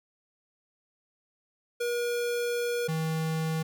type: tone pair in turn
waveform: square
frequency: 479.1 / 159.88 Hz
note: A#4 / D#3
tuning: +47 / +47 cents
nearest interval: octave + perfect fifth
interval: 1900 cents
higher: first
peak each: -28 dBFS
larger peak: neither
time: 1.8-2.88 / 2.88-3.63 s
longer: first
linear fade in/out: 10 ms
effects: none